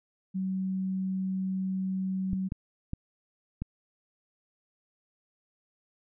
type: tone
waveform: sine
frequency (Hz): 189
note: F#3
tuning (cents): +37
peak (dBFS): -28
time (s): 0.34-2.49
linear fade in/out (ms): 20
type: clicks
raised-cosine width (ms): 5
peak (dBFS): -20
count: 4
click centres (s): 2.332 / 2.521 / 2.934 / 3.62
effects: none